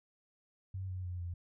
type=tone with pitch steps; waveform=sine; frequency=94.8 / 92.15 / 89.58 / 87.08 Hz; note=F#2 / F#2 / F2 / F2; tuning=+43 / -7 / +44 / -5 cents; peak=-37 dBFS; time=0.74-1.34 s; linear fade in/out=5 ms; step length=150 ms; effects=none